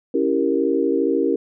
sine chord, C# diminished seventh, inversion none, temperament equal, 277.2 / 329.6 / 392 / 466.2 Hz, C#4 / E4 / G4 / Bb4, 0 / 0 / 0 / 0 cents, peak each -22 dBFS, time 0.14-1.36 s, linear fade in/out 5 ms, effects none

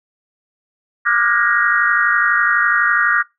sine tone cluster, 1183 / 1406 / 1458 / 1642 / 1879 Hz, D6 / F6 / F#6 / G#6 / A#6, +12 / +11 / -26 / -20 / +13 cents, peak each -19 dBFS, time 1.05-3.23 s, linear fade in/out 20 ms, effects noise-tail reverb RT60 0.2 s tail -22 dB re dry

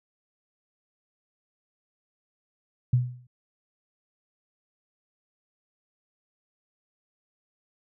sine tone with exponential decay, 123.9 Hz, B2, 6 cents sharp, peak -15 dBFS, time 2.93-3.27 s, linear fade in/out 5 ms, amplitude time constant 72 ms, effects none

